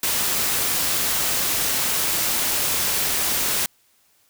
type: noise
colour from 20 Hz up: white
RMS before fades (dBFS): -22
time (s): 0.03-3.66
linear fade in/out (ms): 2
effects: white hiss -61 dBFS RMS until 4.29 s